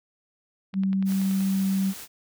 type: tone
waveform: sine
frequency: 192.7 Hz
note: G3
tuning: 29 cents flat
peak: -21 dBFS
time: 0.73-1.94 s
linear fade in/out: 50 ms
type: click train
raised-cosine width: 0.3 ms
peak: -26 dBFS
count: 8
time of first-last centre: 0.74-1.407 s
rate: 10.5 Hz
type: noise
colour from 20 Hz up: white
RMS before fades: -40 dBFS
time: 1.05-2.08 s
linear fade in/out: 50 ms
effects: none